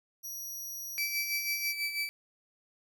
20% pulse tone, 5780 Hz, F#8, 41 cents flat, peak -33 dBFS, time 0.23-1.73 s, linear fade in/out 20 ms
30% pulse tone with tremolo, 2312 Hz, D7, 28 cents flat, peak -27 dBFS, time 0.98-2.09 s, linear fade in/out 0 ms, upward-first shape sine, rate 6.1 Hz, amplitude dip 60%
effects none

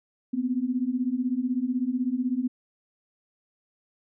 sine beating tone pair, 241.9 / 257.9 Hz, B3 / C4, -36 / -25 cents, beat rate 16 Hz, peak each -28 / -26 dBFS, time 0.33-2.48 s, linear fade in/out 10 ms, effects none

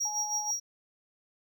triangle tone with tremolo, 5680 Hz, F8, 28 cents sharp, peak -26 dBFS, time 0-0.6 s, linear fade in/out 10 ms, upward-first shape sine, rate 6.3 Hz, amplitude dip 65%
sine tone, 847 Hz, G#5, 34 cents sharp, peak -36 dBFS, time 0.05-0.51 s, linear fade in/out 5 ms
effects none

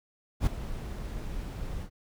brown noise with ADSR envelope, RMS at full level -23 dBFS, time 0.4-1.9 s, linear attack 65 ms, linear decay 12 ms, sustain -13 dB, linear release 82 ms, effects none

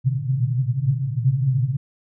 white band-pass noise, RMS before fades -21 dBFS, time 0.04-1.77 s, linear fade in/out 10 ms, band 120 to 140 Hz, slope 96 dB/octave, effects none

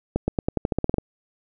accelerating click train, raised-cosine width 2 ms, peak -8 dBFS, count 12, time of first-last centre 0.16-0.983 s, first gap 120 ms, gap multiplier 0.9, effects none

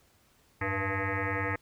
sine tone with frequency modulation, 872 Hz, A5, 16 cents flat, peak -28 dBFS, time 0.61-1.56 s, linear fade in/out 5 ms, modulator 195 Hz, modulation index 6.5, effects pink hiss -65 dBFS RMS until 1.61 s

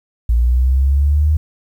sine linear sweep, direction up, 57 to 77.78 Hz, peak -10 dBFS, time 0.29-1.37 s, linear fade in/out 5 ms, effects 8-bit

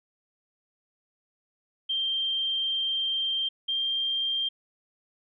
sine tone pair in turn, 3162 / 3182 Hz, G7 / G7, +14 / +25 cents, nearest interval unison, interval 11 cents, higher second, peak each -25 dBFS, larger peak neither, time 1.89-3.49 / 3.68-4.49 s, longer first, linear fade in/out 10 ms, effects none

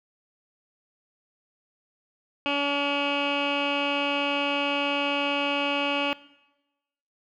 15% pulse tone with low-pass filter, 284.5 Hz, C#4, 45 cents sharp, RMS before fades -26 dBFS, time 2.46-6.13 s, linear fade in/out 0 ms, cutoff 2700 Hz, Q 4.6, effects noise-tail reverb RT60 1.0 s tail -20 dB re dry

